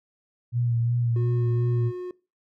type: tone with vibrato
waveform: sine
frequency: 118.7 Hz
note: A#2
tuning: 32 cents sharp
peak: -21 dBFS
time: 0.52-1.92 s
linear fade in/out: 50 ms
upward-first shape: sine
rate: 2.8 Hz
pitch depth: 32 cents each way
type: tone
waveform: triangle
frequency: 361.6 Hz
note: F#4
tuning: 40 cents flat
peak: -29 dBFS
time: 1.16-2.11 s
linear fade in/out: 2 ms
effects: noise-tail reverb RT60 0.3 s tail -21 dB re dry